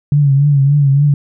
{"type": "tone with vibrato", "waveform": "sine", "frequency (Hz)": 141.5, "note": "C#3", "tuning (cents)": 36, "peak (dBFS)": -7, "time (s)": [0.12, 1.14], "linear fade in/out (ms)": 2, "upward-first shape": "triangle", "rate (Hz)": 3.5, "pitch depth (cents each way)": 79, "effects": []}